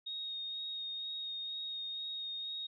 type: tone with vibrato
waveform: sine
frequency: 3729 Hz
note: A#7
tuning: in tune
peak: -38 dBFS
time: 0.06-2.67 s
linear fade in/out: 10 ms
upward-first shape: sine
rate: 2.1 Hz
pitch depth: 13 cents each way
effects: none